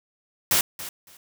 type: noise with echo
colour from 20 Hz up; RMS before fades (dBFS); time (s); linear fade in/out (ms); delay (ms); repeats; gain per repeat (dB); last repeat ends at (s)
white; -20; 0.51-0.61; 2; 280; 2; -15; 1.17
effects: none